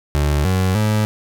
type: tone with pitch steps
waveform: 30% pulse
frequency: 73.3 / 93.5 / 107.2 Hz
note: D2 / F#2 / A2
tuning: -3 / +19 / -45 cents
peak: -12 dBFS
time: 0.15-1.05 s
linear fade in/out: 0 ms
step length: 300 ms
effects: none